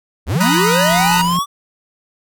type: linear sweep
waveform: square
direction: up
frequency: 51.91 to 1169 Hz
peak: -16 dBFS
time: 0.26-1.46 s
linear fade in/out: 50 ms
type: tone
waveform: sine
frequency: 174.61 Hz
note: F3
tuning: in tune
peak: -17 dBFS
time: 0.35-1.39 s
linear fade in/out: 2 ms
type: chord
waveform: sawtooth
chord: B major seventh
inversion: third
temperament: equal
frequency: 932.3 / 987.8 / 1244.5 / 1480 Hz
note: A#5 / B5 / D#6 / F#6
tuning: 0 / 0 / 0 / 0 cents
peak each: -16 / -16 / -18 / -17 dBFS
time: 0.4-1.22 s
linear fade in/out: 10 ms
type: noise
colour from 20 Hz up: pink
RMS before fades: -32 dBFS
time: 0.86-1.37 s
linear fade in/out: 0 ms
effects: none